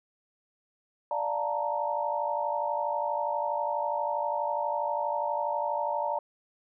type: chord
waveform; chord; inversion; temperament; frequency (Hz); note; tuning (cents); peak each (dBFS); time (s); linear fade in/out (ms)
sine; Bb major seventh; first; equal; 587.3 / 698.5 / 880 / 932.3; D5 / F5 / A5 / Bb5; 0 / 0 / 0 / 0; -32 / -36 / -33 / -31; 1.11-6.19; 2
effects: none